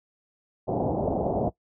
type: low-pass noise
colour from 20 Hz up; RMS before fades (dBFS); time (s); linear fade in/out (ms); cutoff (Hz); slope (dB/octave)
white; -26; 0.67-1.5; 20; 770; 48
effects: noise-tail reverb RT60 0.1 s tail -19 dB re dry + high-pass 60 Hz 12 dB/octave